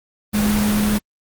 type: tone in noise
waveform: sine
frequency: 209.2 Hz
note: G#3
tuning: 13 cents sharp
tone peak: -16 dBFS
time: 0.33-0.99 s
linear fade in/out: 20 ms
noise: pink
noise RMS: -23 dBFS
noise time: 0.33-0.99 s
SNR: +4 dB
effects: Opus 24 kbps